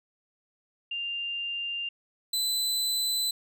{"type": "tone pair in turn", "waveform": ["sine", "sawtooth"], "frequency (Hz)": [2794, 4015], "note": ["F7", "B7"], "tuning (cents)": [0, 28], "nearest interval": "tritone", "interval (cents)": 628, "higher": "second", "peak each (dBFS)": [-30, -23], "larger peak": "second", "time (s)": [[0.91, 1.89], [2.33, 3.31]], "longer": "neither", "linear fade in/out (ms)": 5, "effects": []}